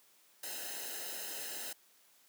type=noise with comb filter; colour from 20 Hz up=white; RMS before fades=-42 dBFS; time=0.43-1.73 s; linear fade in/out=5 ms; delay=0.87 ms; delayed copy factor=-0.8; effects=white hiss -66 dBFS RMS until 2.28 s + high-pass 200 Hz 12 dB/octave